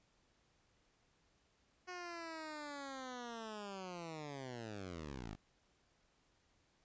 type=linear sweep; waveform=10% pulse; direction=down; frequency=365.3 to 47.59 Hz; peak=-37 dBFS; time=1.87-5.36 s; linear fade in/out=20 ms; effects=pink hiss -75 dBFS RMS until 6.84 s + resampled to 16000 Hz